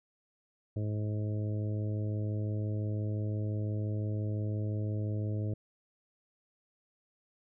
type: harmonic tone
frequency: 105.8 Hz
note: G#2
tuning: 33 cents sharp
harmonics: 1 / 2 / 3 / 4 / 5 / 6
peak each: -31 / -42 / -42 / -46 / -47 / -50 dBFS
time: 0.76-5.54 s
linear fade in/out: 5 ms
effects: none